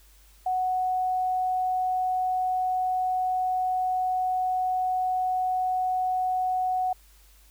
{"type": "tone", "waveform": "sine", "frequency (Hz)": 740, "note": "F#5", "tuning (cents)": 0, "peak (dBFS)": -23, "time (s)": [0.46, 6.93], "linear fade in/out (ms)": 5, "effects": ["added 50 Hz sine -54 dBFS peak until 7.5 s", "white hiss -59 dBFS RMS until 7.5 s"]}